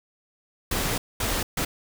pink noise bursts at uneven times, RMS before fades -26 dBFS, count 3, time 0.71-0.98 / 1.2-1.43 / 1.57-1.65 s, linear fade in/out 5 ms, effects none

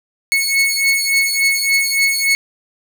sawtooth beating tone pair, 2198 / 2201.5 Hz, C#7 / C#7, -15 / -13 cents, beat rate 3.5 Hz, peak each -13 dBFS, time 0.32-2.35 s, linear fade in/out 0 ms, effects none

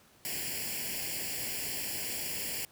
white noise with comb filter, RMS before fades -36 dBFS, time 0.25-2.65 s, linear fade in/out 0 ms, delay 0.4 ms, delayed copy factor +0.85, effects pink hiss -61 dBFS RMS until 2.71 s + high-pass 60 Hz 12 dB/octave

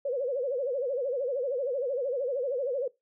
sine tone with vibrato, 523.3 Hz, C5, in tune, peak -27 dBFS, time 0.05-2.88 s, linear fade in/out 5 ms, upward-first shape sine, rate 13 Hz, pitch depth 160 cents each way, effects noise-tail reverb RT60 0.2 s tail -21 dB re dry

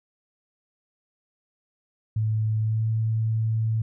sine tone with pitch glide, 109.1 to 111.2 Hz, A2 to A2, -14 to +19 cents, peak -21 dBFS, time 2.16-3.82 s, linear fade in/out 5 ms, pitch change +33 cents, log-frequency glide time 2.61-2.86 s, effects none

